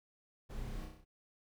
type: noise with echo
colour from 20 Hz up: brown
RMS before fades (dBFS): -44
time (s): 0.49-0.86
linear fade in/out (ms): 20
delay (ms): 32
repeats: 6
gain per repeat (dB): -3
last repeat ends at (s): 1.052
effects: none